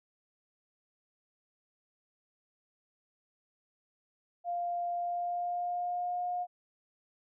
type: tone with pitch glide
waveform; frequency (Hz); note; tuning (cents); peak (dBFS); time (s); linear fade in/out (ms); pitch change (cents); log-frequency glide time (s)
sine; 698.5 to 714.4; F5 to F5; 0 to +39; -31; 4.44-6.47; 50; +39; 4.95-6.23
effects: none